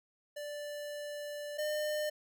square tone pair in turn, 587 / 604.2 Hz, D5 / D5, -1 / +49 cents, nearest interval unison, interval 50 cents, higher second, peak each -40 / -33 dBFS, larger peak second, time 0.36-1.58 / 1.58-2.1 s, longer first, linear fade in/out 10 ms, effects none

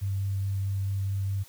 sine tone with vibrato, 97.9 Hz, G2, 2 cents flat, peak -26 dBFS, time 0.01-1.44 s, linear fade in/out 20 ms, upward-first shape triangle, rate 4.7 Hz, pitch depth 13 cents each way, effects white hiss -54 dBFS RMS until 1.48 s

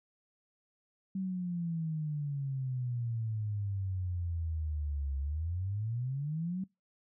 sine exponential two-way sweep, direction down then up, 192.8 to 67.8 to 192.8 Hz, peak -32 dBFS, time 1.15-6.64 s, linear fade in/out 5 ms, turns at 5.18 s, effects noise-tail reverb RT60 0.2 s tail -23 dB re dry

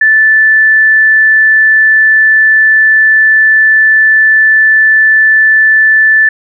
sine tone, 1755 Hz, A6, 5 cents flat, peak -3 dBFS, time 0.01-6.29 s, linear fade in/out 5 ms, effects none

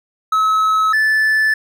triangle tone pair in turn, 1289 / 1747.8 Hz, E6 / A6, -39 / -12 cents, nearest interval perfect fourth, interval 527 cents, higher second, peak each -10 dBFS, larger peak neither, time 0.32-0.93 / 0.93-1.54 s, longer neither, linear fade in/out 5 ms, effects none

